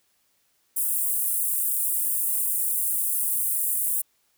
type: high-pass noise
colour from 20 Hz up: pink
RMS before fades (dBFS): -25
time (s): 0.76-4.02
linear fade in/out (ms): 10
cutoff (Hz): 8900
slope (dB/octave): 48
effects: white hiss -68 dBFS RMS until 4.37 s